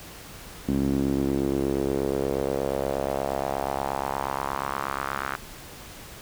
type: tone with band-pass filter sweep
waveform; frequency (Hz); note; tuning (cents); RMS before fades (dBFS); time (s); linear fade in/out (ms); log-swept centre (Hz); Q
sawtooth; 68.4; C#2; -23; -27; 0.68-5.36; 5; 250 to 1400; 2.9
effects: pink hiss -43 dBFS RMS until 6.21 s